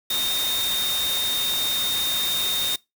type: tone in noise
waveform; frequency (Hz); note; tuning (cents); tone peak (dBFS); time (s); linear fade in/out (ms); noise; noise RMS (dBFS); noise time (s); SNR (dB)
sine; 3678; A#7; -24; -23; 0.1-2.76; 5; white; -28; 0.1-2.76; +2
effects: noise-tail reverb RT60 0.2 s tail -22 dB re dry